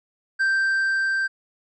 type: tone with level ramp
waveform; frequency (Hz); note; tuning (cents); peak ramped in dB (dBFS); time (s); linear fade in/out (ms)
triangle; 1568; G6; 0; -16 to -19; 0.39-1.28; 20
effects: resampled to 22050 Hz